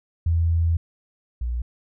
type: tone pair in turn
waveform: sine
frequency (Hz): 83.3 / 59.84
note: E2 / A#1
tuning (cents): +19 / +46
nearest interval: tritone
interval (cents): 573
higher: first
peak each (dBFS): -17 / -23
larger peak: first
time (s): 0.26-0.77 / 1.41-1.62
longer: first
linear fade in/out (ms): 5
effects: none